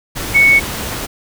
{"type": "tone in noise", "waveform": "sine", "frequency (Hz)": 2217, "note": "C#7", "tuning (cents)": 0, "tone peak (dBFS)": -6, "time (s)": [0.34, 0.6], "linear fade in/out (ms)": 20, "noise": "pink", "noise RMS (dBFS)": -23, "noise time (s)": [0.15, 1.07], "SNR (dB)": 14, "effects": []}